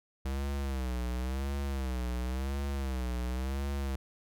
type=tone with vibrato; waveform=square; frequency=65.41 Hz; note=C2; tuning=in tune; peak=-32 dBFS; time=0.25-3.96 s; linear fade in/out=5 ms; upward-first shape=sine; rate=0.94 Hz; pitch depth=120 cents each way; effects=none